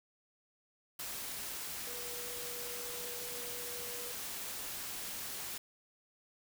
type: tone in noise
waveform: sine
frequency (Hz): 484.7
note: B4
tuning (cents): -32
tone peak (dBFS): -48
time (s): 1.87-4.12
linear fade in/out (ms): 5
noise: white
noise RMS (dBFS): -42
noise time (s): 0.99-5.58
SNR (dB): -9
effects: none